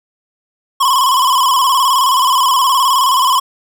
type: tone with vibrato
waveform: square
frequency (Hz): 1046.5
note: C6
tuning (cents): 0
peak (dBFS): -10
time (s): 0.8-3.4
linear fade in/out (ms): 10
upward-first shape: square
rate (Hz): 19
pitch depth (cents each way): 72
effects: none